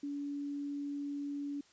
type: tone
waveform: sine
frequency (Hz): 285.7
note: D4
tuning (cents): -48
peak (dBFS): -36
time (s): 0.03-1.61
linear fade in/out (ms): 5
effects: white hiss -65 dBFS RMS until 1.72 s + resampled to 16000 Hz